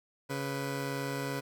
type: tone pair together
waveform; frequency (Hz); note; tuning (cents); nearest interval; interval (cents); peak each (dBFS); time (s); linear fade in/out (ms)
15% pulse; 138.6 / 493.9; C#3 / B4; 0 / 0; octave + minor seventh; 2200; -28 / -32; 0.29-1.41; 20
effects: none